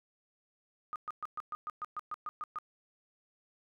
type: tone bursts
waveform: sine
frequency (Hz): 1229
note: D#6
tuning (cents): -22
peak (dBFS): -35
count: 12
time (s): 0.93-2.586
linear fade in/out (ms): 0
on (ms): 28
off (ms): 120
effects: none